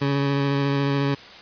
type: tone with vibrato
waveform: 20% pulse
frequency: 140 Hz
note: C#3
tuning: 18 cents sharp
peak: -15 dBFS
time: 0.01-1.15 s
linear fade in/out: 10 ms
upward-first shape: square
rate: 14 Hz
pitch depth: 12 cents each way
effects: white hiss -42 dBFS RMS until 1.41 s + resampled to 11025 Hz